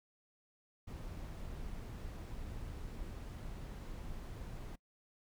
brown noise, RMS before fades -45 dBFS, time 0.87-4.76 s, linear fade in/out 10 ms, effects noise-tail reverb RT60 0.1 s tail -23 dB re dry

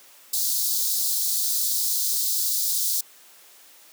white high-pass noise, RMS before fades -24 dBFS, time 0.33-3.01 s, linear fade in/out 5 ms, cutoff 3900 Hz, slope 48 dB/octave, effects white hiss -51 dBFS RMS until 3.92 s + high-pass 300 Hz 12 dB/octave

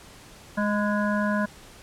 harmonic tone with a mistuned harmonic, 207.8 Hz, G#3, 1 cent sharp, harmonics 1 / 3 / 5 / 7 / 8, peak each -24 / -29 / -31 / -32 / -33 dBFS, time 0.57-1.46 s, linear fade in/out 10 ms, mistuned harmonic 5, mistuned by -36 cents, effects pink hiss -48 dBFS RMS until 1.82 s + low-pass 11000 Hz 12 dB/octave

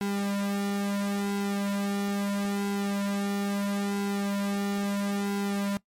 sawtooth tone with flanger, 200.6 Hz, G3, 40 cents sharp, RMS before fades -29 dBFS, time 0.01-5.77 s, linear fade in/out 0 ms, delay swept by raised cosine 1.7 to 3.1 ms, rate 0.75 Hz, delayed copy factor -1, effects noise-tail reverb RT60 0.1 s tail -19 dB re dry + MP3 64 kbps

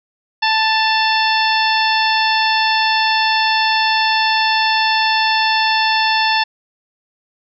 harmonic tone with a mistuned harmonic, 880 Hz, A5, in tune, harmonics 1 / 2 / 3 / 4 / 5 / 6, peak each -16 / -19 / -21 / -22 / -23 / -24 dBFS, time 0.42-6.44 s, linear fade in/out 10 ms, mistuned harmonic 3, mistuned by +31 cents, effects none

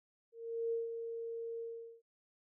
sine tone with ADSR envelope, 460.2 Hz, A#4, 22 cents flat, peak -32 dBFS, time 0.32-2.02 s, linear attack 400 ms, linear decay 160 ms, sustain -7 dB, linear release 420 ms, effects none

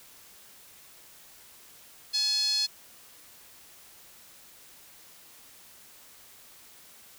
5% pulse tone with band-pass filter, 852 Hz, G#5, 44 cents sharp, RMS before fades -27 dBFS, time 2.13-2.67 s, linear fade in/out 20 ms, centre 4500 Hz, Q 9.7, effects white hiss -53 dBFS RMS until 7.18 s

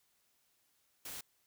white noise, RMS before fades -45 dBFS, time 1.05-1.21 s, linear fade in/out 5 ms, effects white hiss -75 dBFS RMS until 1.46 s

